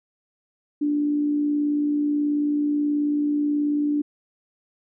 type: tone with amplitude modulation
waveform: sine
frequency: 293.7 Hz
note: D4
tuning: in tune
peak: -18 dBFS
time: 0.81-4.02 s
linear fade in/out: 10 ms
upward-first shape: sine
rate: 58.5 Hz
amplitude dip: 30%
effects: none